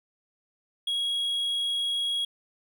triangle tone, 3311 Hz, G#7, 6 cents flat, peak -24 dBFS, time 0.87-2.25 s, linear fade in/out 5 ms, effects none

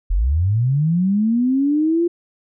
sine linear sweep, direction up, 38 to 349.2 Hz, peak -14 dBFS, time 0.1-2.08 s, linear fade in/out 10 ms, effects none

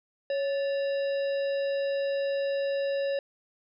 harmonic tone with a mistuned harmonic, 555 Hz, C#5, 2 cents sharp, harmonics 1 / 3 / 5 / 7 / 9, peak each -26 / -41 / -44 / -47 / -50 dBFS, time 0.3-3.19 s, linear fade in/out 2 ms, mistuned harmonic 3, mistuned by +85 cents, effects none

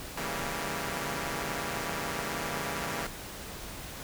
5% pulse chord, C# diminished seventh, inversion none, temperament equal, 138.59 / 164.81 / 196 / 233.1 Hz, C#3 / E3 / G3 / Bb3, 0 / 0 / 0 / 0 cents, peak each -27 dBFS, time 0.17-3.07 s, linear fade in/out 5 ms, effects pink hiss -42 dBFS RMS until 4.03 s

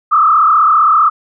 sine tone with frequency modulation, 1244.5 Hz, D#6, in tune, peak -6 dBFS, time 0.11-1.1 s, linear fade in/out 20 ms, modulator 35.4 Hz, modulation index 2.1, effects none

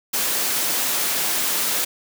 white high-pass noise, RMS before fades -22 dBFS, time 0.13-1.85 s, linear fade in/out 10 ms, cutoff 190 Hz, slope 12 dB/octave, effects none

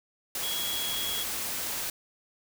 sine tone in noise, 3330 Hz, G#7, 4 cents sharp, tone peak -32 dBFS, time 0.43-1.23 s, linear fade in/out 2 ms, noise white, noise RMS -33 dBFS, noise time 0.35-1.9 s, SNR -2 dB, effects none

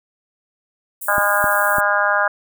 white high-pass noise, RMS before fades -29 dBFS, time 1.01-1.81 s, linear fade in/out 10 ms, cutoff 8000 Hz, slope 48 dB/octave
harmonic tone, 203.9 Hz, G#3, 32 cents flat, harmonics 3 / 4 / 5 / 6 / 7 / 8, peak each -22 / -23 / -23 / -23 / -20 / -20 dBFS, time 1.08-2.28 s, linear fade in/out 5 ms
clicks, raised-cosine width 3 ms, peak -15 dBFS, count 3, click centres 1.182 / 1.442 / 1.784 s
effects none

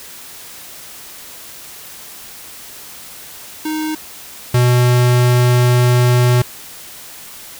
square tone pair in turn, 310.6 / 123.26 Hz, D#4 / B2, -3 / -3 cents, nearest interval octave + major third, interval 1600 cents, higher first, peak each -19 / -10 dBFS, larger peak second, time 3.65-3.95 / 4.54-6.42 s, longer second, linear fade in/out 5 ms, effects white hiss -35 dBFS RMS until 7.59 s

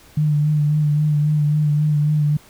sine tone with vibrato, 149.9 Hz, D3, 36 cents sharp, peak -14 dBFS, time 0.17-2.37 s, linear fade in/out 5 ms, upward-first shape sine, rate 3.7 Hz, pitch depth 29 cents each way, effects pink hiss -48 dBFS RMS until 2.49 s

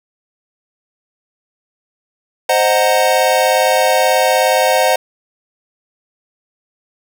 square chord, C half-diminished seventh, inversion none, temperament equal with one note detuned, 523.3 / 622.3 / 740 / 924.3 Hz, C5 / Eb5 / Gb5 / Bb5, 0 / 0 / 0 / -15 cents, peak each -16 / -17 / -16 / -20 dBFS, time 2.49-4.96 s, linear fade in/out 5 ms, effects none

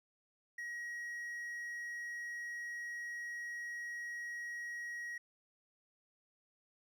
triangle tone, 1900 Hz, A#6, 33 cents sharp, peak -39 dBFS, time 0.58-5.18 s, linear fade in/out 5 ms, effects none

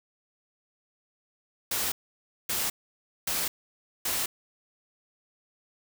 white noise bursts, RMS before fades -29 dBFS, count 4, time 1.71-4.26 s, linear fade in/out 5 ms, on 210 ms, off 570 ms, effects none

